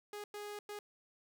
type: tone bursts at uneven times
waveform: sawtooth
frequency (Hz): 414.1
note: G#4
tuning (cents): -5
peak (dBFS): -39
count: 3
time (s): 0.13-0.24 / 0.34-0.59 / 0.69-0.79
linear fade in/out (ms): 2
effects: none